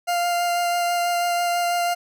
40% pulse tone with vibrato, 698.5 Hz, F5, in tune, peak -19 dBFS, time 0.07-1.95 s, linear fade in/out 20 ms, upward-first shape sine, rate 6.1 Hz, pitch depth 10 cents each way, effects none

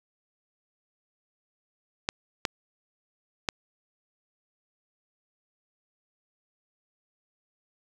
clicks, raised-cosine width 0.2 ms, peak -8 dBFS, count 3, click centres 2.089 / 2.452 / 3.488 s, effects resampled to 22050 Hz + 7-bit

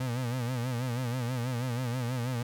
35% pulse tone with vibrato, 123.47 Hz, B2, in tune, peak -28 dBFS, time 0-2.43 s, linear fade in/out 5 ms, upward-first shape sine, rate 6.2 Hz, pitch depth 100 cents each way, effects none

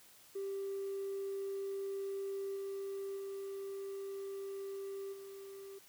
triangle tone with level steps, 392.5 Hz, G4, 2 cents sharp, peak -34 / -36 / -38 / -45 dBFS, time 0.35-5.79 s, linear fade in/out 10 ms, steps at 2.55 / 3.16 / 5.12 s, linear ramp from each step 20 ms, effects tanh soft clip ceiling -34 dBFS + white hiss -61 dBFS RMS until 5.88 s

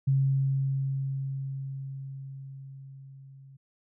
sine tone with level ramp, 135.7 Hz, C#3, 36 cents flat, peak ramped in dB -20 to -48 dBFS, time 0.07-3.57 s, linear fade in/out 10 ms, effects none

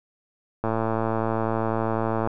click train, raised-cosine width 1 ms, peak -11 dBFS, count 184, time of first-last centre 0.64-2.274 s, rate 112 Hz, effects none

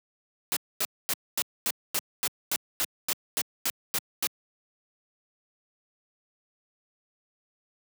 white noise bursts, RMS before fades -27 dBFS, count 14, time 0.52-4.27 s, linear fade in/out 0 ms, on 45 ms, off 240 ms, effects high-pass 150 Hz 12 dB/octave

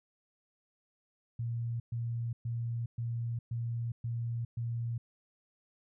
sine tone bursts, 117.2 Hz, A#2, 10 cents sharp, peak -32 dBFS, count 7, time 1.39-4.98 s, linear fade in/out 5 ms, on 410 ms, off 120 ms, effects none

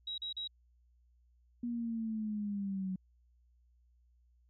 sine tone bursts, 3845 Hz, B7, 47 cents flat, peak -37 dBFS, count 3, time 0.07-0.476 s, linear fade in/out 5 ms, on 110 ms, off 38 ms
sine linear sweep, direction down, 240.8 to 185 Hz, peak -34 dBFS, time 1.63-2.96 s, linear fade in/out 5 ms
effects added 60 Hz sine -65 dBFS peak until 4.49 s

